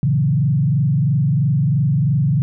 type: tone with frequency modulation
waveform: sine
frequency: 141.3 Hz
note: C#3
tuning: 34 cents sharp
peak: -13 dBFS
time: 0.03-2.42 s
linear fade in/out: 0 ms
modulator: 23 Hz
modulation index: 1.1
effects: none